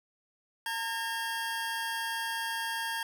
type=tone pair together; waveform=25% pulse; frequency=911 / 1623.2 Hz; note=A#5 / G#6; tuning=-40 / -40 cents; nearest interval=minor seventh; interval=1000 cents; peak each=-31 / -31 dBFS; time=0.66-3.03 s; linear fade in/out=2 ms; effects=none